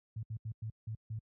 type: tone bursts at uneven times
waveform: sine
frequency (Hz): 110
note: A2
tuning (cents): 0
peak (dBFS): -36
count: 6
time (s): 0.16-0.23 / 0.3-0.37 / 0.45-0.52 / 0.62-0.7 / 0.87-0.95 / 1.1-1.19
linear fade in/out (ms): 5
effects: high-pass 60 Hz 12 dB/octave